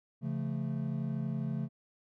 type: chord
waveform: triangle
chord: Db augmented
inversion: none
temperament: equal with one note detuned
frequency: 138.59 / 170.82 / 220 Hz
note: Db3 / F3 / A3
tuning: 0 / -38 / 0 cents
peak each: -33 / -36 / -35 dBFS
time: 0.21-1.69 s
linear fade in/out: 50 ms
effects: none